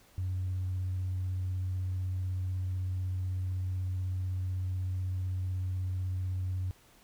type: tone with vibrato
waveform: sine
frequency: 92.5 Hz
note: F#2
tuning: in tune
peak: -29 dBFS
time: 0.18-6.71 s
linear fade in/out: 0 ms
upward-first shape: square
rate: 16 Hz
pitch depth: 10 cents each way
effects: tanh soft clip ceiling -27 dBFS + pink hiss -61 dBFS RMS until 7.03 s